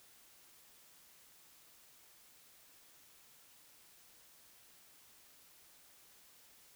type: silence
effects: white hiss -63 dBFS RMS until 6.75 s